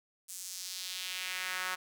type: tone with high-pass filter sweep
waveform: sawtooth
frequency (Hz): 184.3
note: F#3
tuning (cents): -7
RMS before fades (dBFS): -39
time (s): 0.28-1.76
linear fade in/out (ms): 20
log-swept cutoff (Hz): 8000 to 1300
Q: 1.6
effects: none